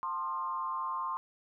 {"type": "tone with frequency modulation", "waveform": "sine", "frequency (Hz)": 1055, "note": "C6", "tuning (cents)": 14, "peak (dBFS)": -32, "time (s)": [0.03, 1.17], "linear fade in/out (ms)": 0, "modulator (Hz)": 156, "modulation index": 0.78, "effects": []}